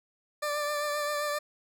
20% pulse tone with vibrato, 590 Hz, D5, 8 cents sharp, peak -24 dBFS, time 0.42-1.39 s, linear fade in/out 10 ms, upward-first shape triangle, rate 7.6 Hz, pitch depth 28 cents each way, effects none

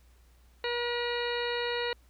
harmonic tone, 479.5 Hz, A#4, 49 cents sharp, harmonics 1 / 2 / 3 / 4 / 5 / 6 / 8 / 9, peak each -32 / -38 / -40 / -37 / -42 / -40 / -40 / -42 dBFS, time 0.64-1.93 s, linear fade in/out 2 ms, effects added 60 Hz sine -57 dBFS peak until 2.09 s + pink hiss -67 dBFS RMS until 2.09 s

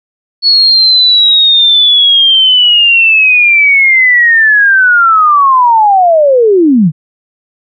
sine linear sweep, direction down, 4400 to 140.4 Hz, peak -3 dBFS, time 0.42-6.92 s, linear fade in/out 50 ms, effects none

